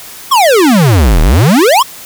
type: exponential two-way sweep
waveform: square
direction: down then up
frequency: 1149 to 36.36 to 1149 Hz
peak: -5 dBFS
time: 0.31-1.83 s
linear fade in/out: 10 ms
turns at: 1.21 s
effects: white hiss -30 dBFS RMS until 2.05 s